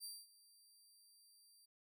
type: tone with ADSR envelope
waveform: 20% pulse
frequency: 4699 Hz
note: D8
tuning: in tune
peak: -40 dBFS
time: 0-1.66 s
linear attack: 43 ms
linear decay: 220 ms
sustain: -20 dB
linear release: 11 ms
effects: none